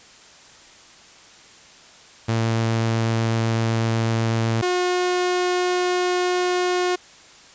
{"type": "tone pair in turn", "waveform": "sawtooth", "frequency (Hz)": [113.5, 360.3], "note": ["A#2", "F#4"], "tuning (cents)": [-46, -46], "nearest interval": "octave + minor sixth", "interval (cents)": 2000, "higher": "second", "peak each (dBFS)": [-15, -15], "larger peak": "neither", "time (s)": [[2.28, 4.62], [4.62, 6.96]], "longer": "neither", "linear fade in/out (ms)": 10, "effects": ["white hiss -47 dBFS RMS until 7.54 s", "resampled to 16000 Hz"]}